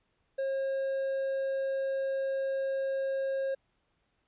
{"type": "tone with hard clipping", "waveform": "triangle", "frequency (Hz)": 539, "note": "C#5", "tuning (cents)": -49, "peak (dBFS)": -30, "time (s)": [0.38, 3.55], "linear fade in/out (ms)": 10, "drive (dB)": 7, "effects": ["pink hiss -75 dBFS RMS until 4.27 s", "resampled to 8000 Hz"]}